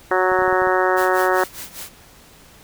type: harmonic tone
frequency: 185 Hz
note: F#3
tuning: in tune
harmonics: 2 / 3 / 4 / 5 / 6 / 7 / 8 / 9 / 10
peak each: -20 / -22 / -23 / -24 / -25 / -25 / -26 / -27 / -27 dBFS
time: 0.11-1.44 s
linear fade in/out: 2 ms
type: clicks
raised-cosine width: 3 ms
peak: -23 dBFS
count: 7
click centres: 0.318 / 0.389 / 0.421 / 0.479 / 0.527 / 0.62 / 0.672 s
type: noise with tremolo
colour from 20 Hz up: white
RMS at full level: -32 dBFS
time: 0.96-1.9 s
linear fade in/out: 20 ms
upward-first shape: sine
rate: 5 Hz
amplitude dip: 85%
effects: pink hiss -47 dBFS RMS until 2.63 s